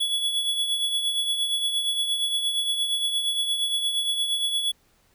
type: tone with tremolo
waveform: square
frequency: 3387 Hz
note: G#7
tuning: 33 cents sharp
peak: -21 dBFS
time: 0-4.72 s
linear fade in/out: 10 ms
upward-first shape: triangle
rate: 8.6 Hz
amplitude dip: 55%
effects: pink hiss -63 dBFS RMS until 5.14 s

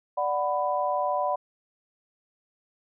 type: chord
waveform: sine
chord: B minor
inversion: first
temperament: equal with one note detuned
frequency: 587.3 / 740 / 994.6 Hz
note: D5 / F#5 / B5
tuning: 0 / 0 / +12 cents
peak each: -28 dBFS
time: 0.17-1.36 s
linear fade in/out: 10 ms
effects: none

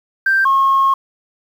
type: tone pair in turn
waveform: sine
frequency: 1571 / 1083.6 Hz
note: G6 / C#6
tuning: +3 / -40 cents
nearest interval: tritone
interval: 643 cents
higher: first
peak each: -10 / -9 dBFS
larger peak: second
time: 0.26-0.45 / 0.45-0.94 s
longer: second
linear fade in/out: 5 ms
effects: tanh soft clip ceiling -6 dBFS + 7-bit

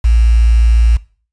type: tone with quantisation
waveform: sine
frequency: 57 Hz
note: A#1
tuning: 38 cents flat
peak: -6 dBFS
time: 0.04-0.97 s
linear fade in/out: 10 ms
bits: 5
effects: noise-tail reverb RT60 0.4 s tail -20 dB re dry + resampled to 22050 Hz

